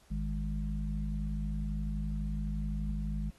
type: harmonic tone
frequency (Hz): 51.91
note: G#1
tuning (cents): 0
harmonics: 1 / 3 / 4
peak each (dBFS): -33 / -38 / -39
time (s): 0.1-3.31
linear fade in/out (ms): 20
effects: pink hiss -64 dBFS RMS until 3.38 s + AAC 32 kbps